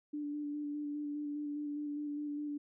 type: tone with vibrato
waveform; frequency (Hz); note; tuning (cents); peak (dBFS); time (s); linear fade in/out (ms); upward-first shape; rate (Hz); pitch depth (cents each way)
sine; 293.7; D4; 0; -36; 0.13-2.58; 10; square; 4.9; 15
effects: none